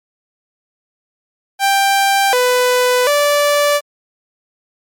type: tone with pitch steps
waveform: sawtooth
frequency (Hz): 788 / 498.2 / 582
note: G5 / B4 / D5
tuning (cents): +9 / +15 / -16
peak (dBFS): -7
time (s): 1.59-3.81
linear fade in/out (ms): 50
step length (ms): 740
effects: MP3 96 kbps